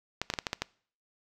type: clicks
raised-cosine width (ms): 0.2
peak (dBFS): -12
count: 7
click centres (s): 0.216 / 0.301 / 0.338 / 0.388 / 0.468 / 0.531 / 0.62
effects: noise-tail reverb RT60 0.5 s tail -23 dB re dry